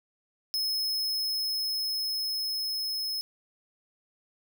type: tone with level ramp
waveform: 45% pulse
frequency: 5180 Hz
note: E8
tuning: 31 cents flat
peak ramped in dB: -27 to -30 dBFS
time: 0.54-3.21 s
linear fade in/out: 0 ms
effects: none